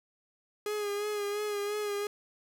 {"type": "tone with vibrato", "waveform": "45% pulse", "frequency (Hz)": 413.7, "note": "G#4", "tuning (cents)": -7, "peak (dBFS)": -31, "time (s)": [0.66, 2.07], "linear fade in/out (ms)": 2, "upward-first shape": "sine", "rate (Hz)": 2.9, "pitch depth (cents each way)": 35, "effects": []}